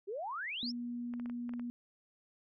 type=exponential sweep; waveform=sine; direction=up; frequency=369.7 to 5630 Hz; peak=-37 dBFS; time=0.07-0.72 s; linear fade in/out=20 ms
type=tone; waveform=sine; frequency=240.6 Hz; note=B3; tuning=45 cents flat; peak=-37 dBFS; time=0.63-1.7 s; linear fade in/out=0 ms
type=clicks; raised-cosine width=0.5 ms; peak=-36 dBFS; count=7; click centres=1.138 / 1.198 / 1.259 / 1.298 / 1.493 / 1.537 / 1.596 s
effects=none